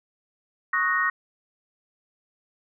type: chord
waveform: sine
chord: D# minor seventh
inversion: third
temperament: equal with one note detuned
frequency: 1108.7 / 1258.2 / 1480 / 1864.7 Hz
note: C#6 / D#6 / F#6 / A#6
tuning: 0 / +19 / 0 / 0 cents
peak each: -27 / -29 / -29 / -23 dBFS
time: 0.73-1.1 s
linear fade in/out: 5 ms
effects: none